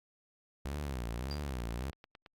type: tone with vibrato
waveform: sawtooth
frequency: 64.9 Hz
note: C2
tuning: 13 cents flat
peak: -32 dBFS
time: 0.65-1.91 s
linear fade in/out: 5 ms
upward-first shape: sine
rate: 1.7 Hz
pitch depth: 230 cents each way
type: tone with exponential decay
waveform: sine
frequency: 4772 Hz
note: D8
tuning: 27 cents sharp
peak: -38 dBFS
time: 1.31-1.44 s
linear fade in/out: 1 ms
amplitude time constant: 27 ms
type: click train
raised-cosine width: 0.3 ms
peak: -35 dBFS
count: 8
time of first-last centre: 1.49-2.262 s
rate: 9.07 Hz
effects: Opus 48 kbps